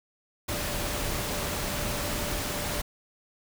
sine tone in noise, 587.3 Hz, D5, in tune, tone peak -40 dBFS, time 0.48-2.82 s, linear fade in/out 10 ms, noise pink, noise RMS -31 dBFS, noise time 0.48-2.82 s, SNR -12 dB, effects none

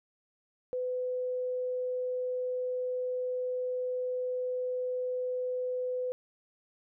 sine tone, 503 Hz, B4, 32 cents sharp, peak -30 dBFS, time 0.73-6.12 s, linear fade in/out 0 ms, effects none

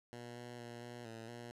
10% pulse tone with pitch steps, 120.1 / 121.2 / 118.9 / 120.7 / 113.3 / 119.4 Hz, B2 / B2 / A#2 / B2 / A#2 / A#2, -48 / -32 / +35 / -39 / -49 / +42 cents, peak -39 dBFS, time 0.13-1.51 s, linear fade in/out 0 ms, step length 230 ms, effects low-pass 10000 Hz 12 dB/octave

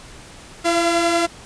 sawtooth tone pair together, 336.7 / 684 Hz, E4 / F5, +37 / -36 cents, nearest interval octave, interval 1227 cents, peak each -15 dBFS, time 0.64-1.27 s, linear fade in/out 20 ms, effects pink hiss -41 dBFS RMS until 1.45 s + resampled to 22050 Hz

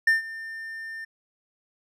triangle tone with ADSR envelope, 1800 Hz, A6, 39 cents sharp, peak -13 dBFS, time 0.07-1.05 s, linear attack 5 ms, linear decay 140 ms, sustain -19 dB, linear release 9 ms, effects none

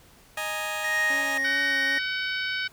15% pulse chord, D# suspended fourth, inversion none, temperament just, 622.3 / 829.7 / 933.4 Hz, D#5 / G#5 / A#5, 0 / -2 / +2 cents, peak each -26 / -27 / -31 dBFS, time 0.37-1.38 s, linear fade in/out 5 ms
triangle tone, 1869 Hz, A#6, 4 cents sharp, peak -22 dBFS, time 0.84-1.99 s, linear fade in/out 5 ms
20% pulse tone with vibrato, 277.2 Hz, C#4, in tune, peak -31 dBFS, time 1.1-1.98 s, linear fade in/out 2 ms, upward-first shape sine, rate 2.4 Hz, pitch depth 24 cents each way
harmonic tone, 755 Hz, F#5, 35 cents sharp, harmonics 2 / 3 / 4 / 5 / 6 / 7, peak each -29 / -33 / -35 / -37 / -39 / -40 dBFS, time 1.44-2.68 s, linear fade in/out 10 ms
effects pink hiss -55 dBFS RMS until 2.72 s

